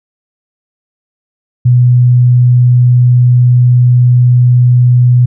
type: tone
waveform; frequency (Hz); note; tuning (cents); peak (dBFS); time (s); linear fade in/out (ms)
sine; 123.47; B2; 0; -3; 1.65-5.26; 10
effects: none